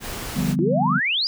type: noise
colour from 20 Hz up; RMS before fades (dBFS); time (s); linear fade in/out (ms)
pink; -31; 0-0.56; 50
type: chord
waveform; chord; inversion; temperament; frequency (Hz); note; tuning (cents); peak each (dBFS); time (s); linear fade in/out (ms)
sine; G dominant seventh; second; equal; 146.83 / 174.61 / 196 / 246.9; D3 / F3 / G3 / B3; 0 / 0 / 0 / 0; -25; 0.35-1; 20
type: exponential sweep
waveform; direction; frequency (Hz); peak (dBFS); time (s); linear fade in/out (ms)
sine; up; 311.1 to 5080; -19; 0.59-1.27; 0
effects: none